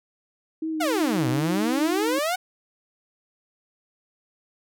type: tone with vibrato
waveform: sine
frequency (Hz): 314.6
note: D#4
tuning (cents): +19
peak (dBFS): -25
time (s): 0.62-2.19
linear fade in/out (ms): 5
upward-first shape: sine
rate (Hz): 3.8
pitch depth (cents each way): 30
type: exponential two-way sweep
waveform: sawtooth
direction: down then up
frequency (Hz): 757 to 119.7 to 757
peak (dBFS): -19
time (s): 0.8-2.36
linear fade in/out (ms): 10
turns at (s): 1.28
effects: none